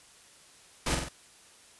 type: noise with echo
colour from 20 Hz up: pink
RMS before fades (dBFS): -29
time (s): 0.86-0.95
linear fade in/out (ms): 5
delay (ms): 46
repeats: 3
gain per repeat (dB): -4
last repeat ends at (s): 1.088
effects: white hiss -56 dBFS RMS until 1.79 s + resampled to 24000 Hz